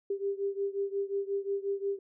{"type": "beating tone pair", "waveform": "sine", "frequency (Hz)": [395.2, 400.8], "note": ["G4", "G4"], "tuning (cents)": [14, 38], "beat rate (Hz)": 5.6, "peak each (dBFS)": [-32, -34], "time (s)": [0.1, 1.99], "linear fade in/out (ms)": 5, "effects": []}